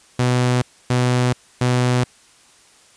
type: tone bursts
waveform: sawtooth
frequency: 124.5 Hz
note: B2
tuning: 14 cents sharp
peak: -11 dBFS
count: 3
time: 0.19-2.04 s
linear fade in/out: 5 ms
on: 430 ms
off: 280 ms
effects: white hiss -51 dBFS RMS until 2.96 s + resampled to 22050 Hz